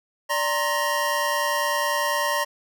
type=tone cluster; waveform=square; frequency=586 / 930 / 1060 / 1882 Hz; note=D5 / A#5 / C6 / A#6; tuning=-4 / -4 / +22 / +16 cents; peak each=-28 dBFS; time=0.29-2.45 s; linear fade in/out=20 ms; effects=none

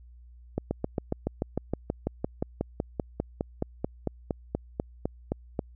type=slowing click train; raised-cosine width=2 ms; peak=-14 dBFS; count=27; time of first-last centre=0.58-5.592 s; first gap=130 ms; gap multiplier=1.03; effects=added 60 Hz sine -48 dBFS peak until 5.75 s

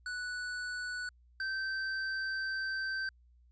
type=tone pair in turn; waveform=square; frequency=1480 / 1552.4 Hz; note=F#6 / G6; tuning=0 / -17 cents; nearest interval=minor second; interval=83 cents; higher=second; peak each=-37 / -34 dBFS; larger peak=second; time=0.06-1.09 / 1.4-3.09 s; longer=second; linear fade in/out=2 ms; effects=added 60 Hz sine -60 dBFS peak until 3.51 s + resampled to 16000 Hz

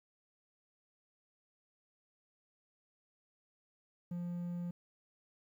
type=tone; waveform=triangle; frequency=174.61 Hz; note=F3; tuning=in tune; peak=-35 dBFS; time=4.11-4.71 s; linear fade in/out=5 ms; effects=12-bit

